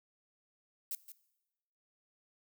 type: noise with echo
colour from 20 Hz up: violet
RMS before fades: -38 dBFS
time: 0.91-0.95 s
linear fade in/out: 2 ms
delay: 170 ms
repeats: 1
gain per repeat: -12 dB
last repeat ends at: 1.12 s
effects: noise-tail reverb RT60 1.0 s tail -19 dB re dry